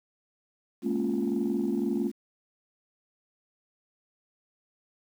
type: chord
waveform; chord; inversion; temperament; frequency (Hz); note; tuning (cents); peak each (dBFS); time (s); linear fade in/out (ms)
sine; Bb minor seventh; third; equal with one note detuned; 211.3 / 233.1 / 277.2 / 349.2; Ab3 / Bb3 / Db4 / F4; +30 / 0 / 0 / 0; -30; 0.82-2.12; 50
effects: tanh soft clip ceiling -19 dBFS + 9-bit